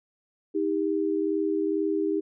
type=tone pair together; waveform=sine; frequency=316.2 / 398.4 Hz; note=D#4 / G4; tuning=+28 / +28 cents; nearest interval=major third; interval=400 cents; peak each=-26 / -26 dBFS; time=0.54-2.21 s; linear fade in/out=20 ms; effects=none